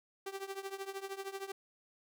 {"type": "tone with tremolo", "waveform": "sawtooth", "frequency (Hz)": 390.1, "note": "G4", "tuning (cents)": -8, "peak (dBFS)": -33, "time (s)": [0.26, 1.52], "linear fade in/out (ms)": 5, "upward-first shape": "triangle", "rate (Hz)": 13, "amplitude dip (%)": 90, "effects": []}